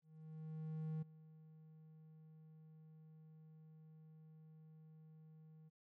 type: tone with ADSR envelope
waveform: triangle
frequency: 157.3 Hz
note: D#3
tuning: 19 cents sharp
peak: -38 dBFS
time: 0.02-5.7 s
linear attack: 1000 ms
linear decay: 11 ms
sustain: -19 dB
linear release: 24 ms
effects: none